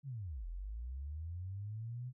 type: linear two-way sweep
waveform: sine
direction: down then up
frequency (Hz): 146.83 to 40.29 to 128.5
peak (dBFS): -40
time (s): 0.03-2.13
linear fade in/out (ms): 50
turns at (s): 0.47
effects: none